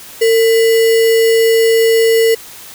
sine tone with sample-and-hold, 452.8 Hz, A4, 50 cents sharp, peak -7 dBFS, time 0.21-2.35 s, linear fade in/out 10 ms, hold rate 2450 Hz, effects white hiss -34 dBFS RMS until 2.74 s

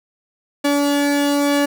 45% pulse tone pair together, 286.2 / 573 Hz, D4 / D5, -45 / -43 cents, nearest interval octave, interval 1202 cents, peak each -16 / -20 dBFS, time 0.64-1.66 s, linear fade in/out 10 ms, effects none

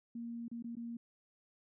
sine tone with dropouts, 234.1 Hz, A#3, 8 cents sharp, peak -40 dBFS, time 0.15-0.97 s, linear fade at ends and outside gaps 5 ms, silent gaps 0.482-0.514 / 0.625-0.642 / 0.754-0.767 s, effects none

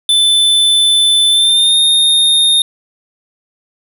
square tone with pitch glide, 3520 to 3674 Hz, A7 to A#7, 0 to -26 cents, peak -8 dBFS, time 0.09-2.62 s, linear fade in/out 2 ms, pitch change +74 cents, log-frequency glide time 1.3-1.77 s, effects none

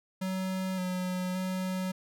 square tone with pitch steps, 187.8 / 182.9 / 186 Hz, F#3 / F#3 / F#3, +26 / -20 / +9 cents, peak -31 dBFS, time 0.21-1.92 s, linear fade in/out 10 ms, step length 570 ms, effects none

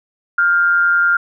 sine tone pair together, 1401 / 1572.6 Hz, F6 / G6, +5 / +5 cents, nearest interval major second, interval 200 cents, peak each -11 / -21 dBFS, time 0.38-1.17 s, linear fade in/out 5 ms, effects none

